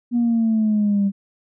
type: exponential sweep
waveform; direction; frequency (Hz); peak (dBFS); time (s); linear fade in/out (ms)
sine; down; 241.8 to 196; -14; 0.11-1.12; 50
effects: tanh soft clip ceiling -12 dBFS